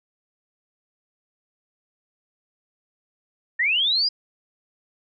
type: linear sweep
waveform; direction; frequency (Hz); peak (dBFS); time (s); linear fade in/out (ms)
sine; up; 1781 to 4978; -18; 3.59-4.09; 10
effects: none